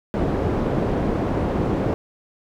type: low-pass noise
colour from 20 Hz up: white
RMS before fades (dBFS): -22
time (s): 0.14-1.94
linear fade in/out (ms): 0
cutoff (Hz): 430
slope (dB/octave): 12
effects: none